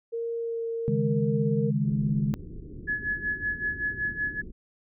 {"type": "tone with vibrato", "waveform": "sine", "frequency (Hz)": 461.3, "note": "A#4", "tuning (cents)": -18, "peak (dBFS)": -28, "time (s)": [0.12, 1.71], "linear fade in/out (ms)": 20, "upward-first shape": "sine", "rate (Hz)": 1.3, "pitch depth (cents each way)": 10}
{"type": "chord", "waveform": "sine", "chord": "C# suspended second", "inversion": "none", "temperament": "equal", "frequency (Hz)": [138.59, 155.56, 207.7], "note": ["C#3", "D#3", "G#3"], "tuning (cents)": [0, 0, 0], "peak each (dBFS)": [-27, -28, -27], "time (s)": [0.88, 2.34], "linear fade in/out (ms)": 0}
{"type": "low-pass noise", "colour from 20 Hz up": "pink", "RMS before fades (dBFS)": -41, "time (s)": [1.83, 4.52], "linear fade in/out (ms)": 20, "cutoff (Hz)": 410, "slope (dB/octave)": 48}
{"type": "tone with tremolo", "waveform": "sine", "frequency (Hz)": 1700, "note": "G#6", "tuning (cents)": 40, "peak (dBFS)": -24, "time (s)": [2.87, 4.42], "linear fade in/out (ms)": 20, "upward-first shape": "sine", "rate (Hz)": 5.3, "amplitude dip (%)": 80}
{"effects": []}